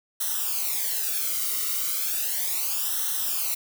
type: noise with flanger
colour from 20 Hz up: blue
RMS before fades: -27 dBFS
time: 0.2-3.55 s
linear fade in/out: 10 ms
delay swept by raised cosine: 0.42 to 1.2 ms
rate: 0.35 Hz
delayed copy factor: -0.85
effects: none